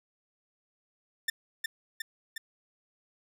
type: tone with echo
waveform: sawtooth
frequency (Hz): 1794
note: A6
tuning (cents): +33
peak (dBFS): -23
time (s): 1.28-1.3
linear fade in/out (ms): 5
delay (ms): 360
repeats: 3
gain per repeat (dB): -3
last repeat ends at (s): 2.38
effects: none